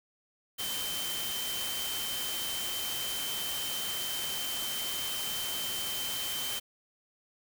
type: tone in noise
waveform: sine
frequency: 3100 Hz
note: G7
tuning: 20 cents flat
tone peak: -36 dBFS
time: 0.58-6.6 s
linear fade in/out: 20 ms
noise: white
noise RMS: -36 dBFS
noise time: 0.58-6.6 s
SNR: -3 dB
effects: none